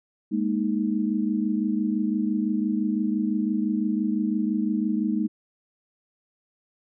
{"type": "chord", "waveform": "sine", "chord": "Ab suspended second", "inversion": "none", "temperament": "just", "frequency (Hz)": [207.7, 233.6, 311.5], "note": ["Ab3", "Bb3", "Eb4"], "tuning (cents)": [0, 4, 2], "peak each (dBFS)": [-25, -27, -27], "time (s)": [0.31, 5.28], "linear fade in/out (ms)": 20, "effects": []}